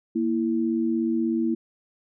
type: tone pair together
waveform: sine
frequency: 233.1 / 329.7 Hz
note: A#3 / E4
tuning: 0 / 0 cents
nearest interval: tritone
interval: 600 cents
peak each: -24 dBFS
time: 0.15-1.55 s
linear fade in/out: 10 ms
effects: none